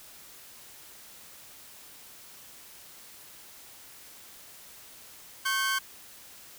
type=tone pair together; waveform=sawtooth; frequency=1092.5 / 1545 Hz; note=C#6 / G6; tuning=-26 / -26 cents; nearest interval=tritone; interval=600 cents; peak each=-27 / -24 dBFS; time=5.45-5.79 s; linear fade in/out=10 ms; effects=white hiss -50 dBFS RMS until 6.58 s